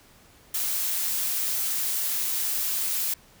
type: noise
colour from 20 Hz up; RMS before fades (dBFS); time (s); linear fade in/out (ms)
blue; -27; 0.54-3.14; 5
effects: pink hiss -55 dBFS RMS until 3.4 s